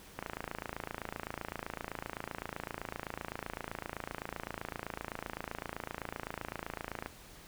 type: click train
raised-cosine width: 0.5 ms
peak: -22 dBFS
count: 192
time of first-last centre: 0.19-7.061 s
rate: 27.8 Hz
effects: pink hiss -54 dBFS RMS until 7.47 s